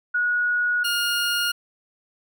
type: tone pair in turn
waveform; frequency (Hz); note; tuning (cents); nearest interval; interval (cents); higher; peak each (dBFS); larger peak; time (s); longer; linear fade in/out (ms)
sine / 20% pulse; 1456 / 1421.1; F#6 / F6; -28 / +30; unison; 42; first; -19 / -16; second; 0.14-0.84 / 0.84-1.52; first; 10
effects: none